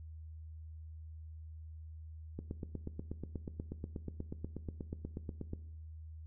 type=click train; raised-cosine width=3 ms; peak=-27 dBFS; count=27; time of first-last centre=2.39-5.534 s; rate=8.27 Hz; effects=noise-tail reverb RT60 0.8 s tail -17 dB re dry + added 79 Hz sine -46 dBFS peak until 6.26 s